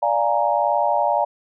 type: chord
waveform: sine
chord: Bb dominant seventh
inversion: first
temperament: equal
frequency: 587.3 / 698.5 / 830.6 / 932.3 Hz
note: D5 / F5 / Ab5 / Bb5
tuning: 0 / 0 / 0 / 0 cents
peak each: -22 dBFS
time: 0.02-1.25 s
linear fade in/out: 10 ms
effects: none